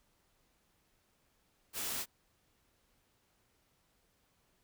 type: noise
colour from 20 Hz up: white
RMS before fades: -38 dBFS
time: 1.73-2.06 s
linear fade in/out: 50 ms
effects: pink hiss -74 dBFS RMS until 4.63 s